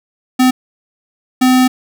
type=tone bursts at uneven times; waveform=square; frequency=255.5 Hz; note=C4; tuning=41 cents flat; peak=-8 dBFS; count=2; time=0.39-0.51 / 1.41-1.68 s; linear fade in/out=10 ms; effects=none